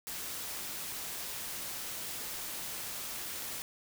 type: noise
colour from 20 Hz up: white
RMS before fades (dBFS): -40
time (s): 0.07-3.62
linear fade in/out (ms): 0
effects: none